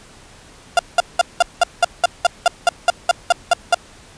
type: tone bursts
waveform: 35% pulse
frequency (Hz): 698.5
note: F5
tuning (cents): 0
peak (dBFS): -7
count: 15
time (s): 0.77-3.745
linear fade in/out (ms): 2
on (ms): 21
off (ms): 190
effects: pink hiss -44 dBFS RMS until 4.17 s + resampled to 22050 Hz